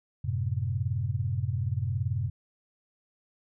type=chord; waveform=sine; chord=F# diminished; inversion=none; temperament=equal; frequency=92.5 / 110 / 130.81 Hz; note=F#2 / A2 / C3; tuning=0 / 0 / 0 cents; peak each=-31 dBFS; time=0.24-2.3 s; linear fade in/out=10 ms; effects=none